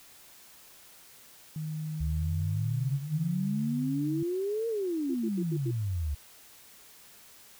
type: tone with pitch glide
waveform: sine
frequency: 155.56 to 145.98 Hz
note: D#3 to D3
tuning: 0 to -10 cents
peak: -32 dBFS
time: 1.56-4.23 s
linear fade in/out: 2 ms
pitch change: -110 cents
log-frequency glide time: 2.34-2.93 s
type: exponential two-way sweep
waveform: sine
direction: up then down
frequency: 69.3 to 466.2 to 69.3 Hz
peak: -28 dBFS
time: 2-6.15 s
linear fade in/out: 10 ms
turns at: 4.68 s
type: tone bursts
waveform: sine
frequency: 339.4 Hz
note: F4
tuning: 49 cents flat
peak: -31 dBFS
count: 5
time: 5.09-5.713 s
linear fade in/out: 10 ms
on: 59 ms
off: 82 ms
effects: white hiss -54 dBFS RMS until 7.59 s